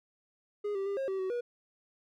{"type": "tone with pitch steps", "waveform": "triangle", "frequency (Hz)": [413.3, 390.3, 399.3, 538, 384.3, 376.4, 482.1], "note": ["G#4", "G4", "G4", "C5", "G4", "F#4", "B4"], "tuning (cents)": [-8, -8, 32, 48, -34, 30, -42], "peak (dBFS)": -29, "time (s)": [0.64, 1.41], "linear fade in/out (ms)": 10, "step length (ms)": 110, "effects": []}